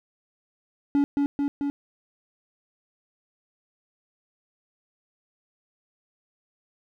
triangle tone with echo, 283.9 Hz, C#4, 41 cents sharp, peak -16 dBFS, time 0.95-1.04 s, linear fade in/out 0 ms, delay 220 ms, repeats 3, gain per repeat -2 dB, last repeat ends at 1.7 s, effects none

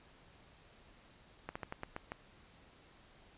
slowing click train, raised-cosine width 0.5 ms, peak -25 dBFS, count 7, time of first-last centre 1.49-2.119 s, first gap 65 ms, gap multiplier 1.19, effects pink hiss -62 dBFS RMS until 3.37 s + resampled to 8000 Hz

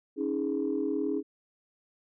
sine chord, C# suspended second, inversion none, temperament equal with one note detuned, 277.2 / 315.8 / 415.3 Hz, C#4 / D#4 / G#4, 0 / +26 / 0 cents, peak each -31 dBFS, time 0.16-1.23 s, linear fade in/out 50 ms, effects tanh soft clip ceiling -19 dBFS

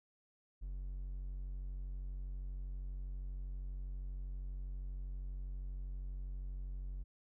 triangle tone, 46.25 Hz, F#1, in tune, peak -38 dBFS, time 0.61-7.04 s, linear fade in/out 20 ms, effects none

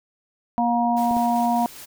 harmonic tone, 237.2 Hz, A#3, 30 cents sharp, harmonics 1 / 3 / 4, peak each -22 / -21 / -24 dBFS, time 0.58-1.66 s, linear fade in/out 0 ms
white noise with tremolo, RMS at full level -40 dBFS, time 0.96-1.86 s, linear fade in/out 20 ms, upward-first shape square, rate 5 Hz, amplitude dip 25%
clicks, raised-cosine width 2 ms, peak -21 dBFS, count 2, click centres 1.111 / 1.167 s
effects none

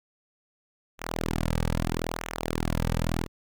sawtooth tone with flanger, 40.96 Hz, E1, 10 cents flat, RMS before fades -29 dBFS, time 0.98-3.28 s, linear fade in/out 50 ms, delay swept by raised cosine 0.21 to 2.91 ms, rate 0.78 Hz, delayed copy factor -0.9, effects none

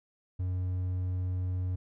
triangle tone, 91.4 Hz, F#2, 21 cents flat, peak -27 dBFS, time 0.39-1.76 s, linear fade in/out 10 ms, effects none

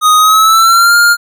square tone with pitch glide, 1247 to 1407.8 Hz, D#6 to F6, +3 to +13 cents, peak -5 dBFS, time 0.01-1.17 s, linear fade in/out 50 ms, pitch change +210 cents, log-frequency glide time 0.17-0.96 s, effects none

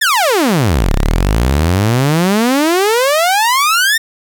sawtooth exponential two-way sweep, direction down then up, 1855 to 31.61 to 1855 Hz, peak -6 dBFS, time 0.01-3.98 s, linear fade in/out 10 ms, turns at 0.94 s, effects 7-bit

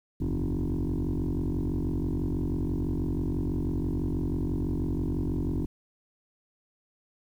sine tone with frequency modulation, 110 Hz, A2, in tune, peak -24 dBFS, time 0.2-5.66 s, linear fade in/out 10 ms, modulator 46.1 Hz, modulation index 5, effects tanh soft clip ceiling -24 dBFS + 10-bit

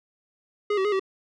square tone with pitch steps, 415.7 / 381.6 / 417.7 / 383.7 Hz, G#4 / G4 / G#4 / G4, +2 / -47 / +10 / -37 cents, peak -22 dBFS, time 0.7-0.996 s, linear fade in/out 5 ms, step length 74 ms, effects low-pass 3000 Hz 12 dB/octave

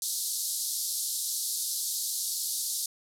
white band-pass noise, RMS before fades -32 dBFS, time 0.02-2.86 s, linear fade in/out 2 ms, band 3900 to 13000 Hz, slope 48 dB/octave, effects none

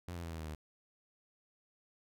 sawtooth tone with pitch steps, 87.9 / 85.55 / 83.25 / 81.02 / 78.85 / 76.74 Hz, F2 / F2 / E2 / E2 / D#2 / D#2, +12 / -35 / +18 / -29 / +24 / -23 cents, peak -37 dBFS, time 0.08-0.548 s, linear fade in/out 0 ms, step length 78 ms, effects none

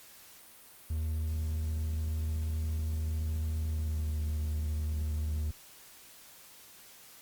triangle tone with pitch glide, 78.5 to 76.4 Hz, D#2 to D#2, +16 to -31 cents, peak -28 dBFS, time 0.9-5.51 s, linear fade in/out 5 ms, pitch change -47 cents, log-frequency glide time 3.66-4.2 s, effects white hiss -54 dBFS RMS until 7.21 s + Opus 48 kbps

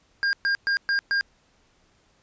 square tone bursts, 1609 Hz, G6, 45 cents sharp, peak -21 dBFS, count 5, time 0.23-1.21 s, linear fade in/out 0 ms, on 100 ms, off 120 ms, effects pink hiss -63 dBFS RMS until 2.22 s + resampled to 16000 Hz

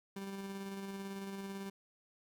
30% pulse tone with tremolo, 196 Hz, G3, in tune, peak -38 dBFS, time 0.16-1.7 s, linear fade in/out 5 ms, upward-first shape square, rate 18 Hz, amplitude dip 25%, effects 13-bit

